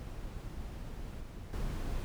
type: noise with level steps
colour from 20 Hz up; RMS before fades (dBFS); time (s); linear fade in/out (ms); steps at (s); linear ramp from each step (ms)
brown; -42 / -44 / -36; 0-2.04; 0; 1.21 / 1.53; 2
effects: none